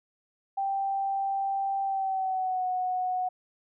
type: tone with pitch glide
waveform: sine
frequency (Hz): 784 to 735.7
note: G5 to F#5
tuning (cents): 0 to -10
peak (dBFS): -26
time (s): 0.57-3.29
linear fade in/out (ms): 10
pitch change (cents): -110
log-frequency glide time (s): 1.83-2.66
effects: none